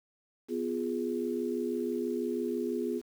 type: chord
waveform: sine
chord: F diminished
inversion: second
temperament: equal with one note detuned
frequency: 249.2 / 349.2 / 415.3 Hz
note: Cb4 / F4 / Ab4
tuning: +16 / 0 / 0 cents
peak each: -34 dBFS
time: 0.48-3.02 s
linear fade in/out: 50 ms
effects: 9-bit